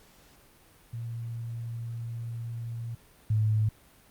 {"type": "tone pair in turn", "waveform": "sine", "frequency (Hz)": [116.54, 108.08], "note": ["A#2", "A2"], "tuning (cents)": [0, -30], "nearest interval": "minor second", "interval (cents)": 130, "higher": "first", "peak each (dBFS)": [-33, -22], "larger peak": "second", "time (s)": [[0.93, 2.95], [3.3, 3.69]], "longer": "first", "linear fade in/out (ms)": 5, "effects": ["pink hiss -58 dBFS RMS until 4.1 s", "Opus 48 kbps"]}